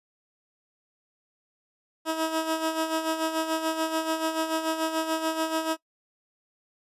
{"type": "tone with tremolo", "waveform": "15% pulse", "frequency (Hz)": 320.5, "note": "E4", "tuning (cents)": -49, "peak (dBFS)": -17, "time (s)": [2.05, 5.77], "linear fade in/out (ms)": 50, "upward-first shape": "sine", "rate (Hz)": 6.9, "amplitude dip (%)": 60, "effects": ["noise-tail reverb RT60 0.1 s tail -20 dB re dry", "resampled to 32000 Hz"]}